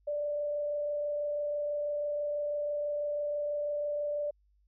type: tone with frequency modulation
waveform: sine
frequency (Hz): 587.3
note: D5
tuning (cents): 0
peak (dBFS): -30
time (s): 0.07-4.31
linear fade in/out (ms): 10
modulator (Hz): 26.1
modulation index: 0.25
effects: added 50 Hz sine -65 dBFS peak until 4.67 s